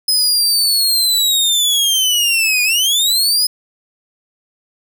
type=linear two-way sweep; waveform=sawtooth; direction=down then up; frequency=5090 to 2433 to 5090 Hz; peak=-9 dBFS; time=0.08-3.47 s; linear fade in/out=5 ms; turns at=2.63 s; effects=none

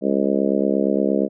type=harmonic tone; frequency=68.6 Hz; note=C#2; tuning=17 cents flat; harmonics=3 / 4 / 5 / 6 / 7 / 8 / 9; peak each=-22 / -23 / -24 / -25 / -25 / -26 / -27 dBFS; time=0.01-1.29 s; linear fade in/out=50 ms; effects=none

